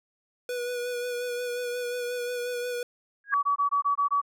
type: tone with vibrato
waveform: square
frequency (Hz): 488.7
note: B4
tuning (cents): -18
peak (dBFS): -30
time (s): 0.49-2.83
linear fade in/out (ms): 2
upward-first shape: sine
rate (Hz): 5.6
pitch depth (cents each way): 23
type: tone with exponential growth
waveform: sine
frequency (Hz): 1643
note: G#6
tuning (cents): -19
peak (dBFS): -20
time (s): 3.24-3.34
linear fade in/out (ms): 1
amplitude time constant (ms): 20
type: tone bursts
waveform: sine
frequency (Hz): 1139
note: C#6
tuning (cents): +47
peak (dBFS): -21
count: 7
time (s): 3.32-4.216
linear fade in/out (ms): 20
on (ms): 110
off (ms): 21
effects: none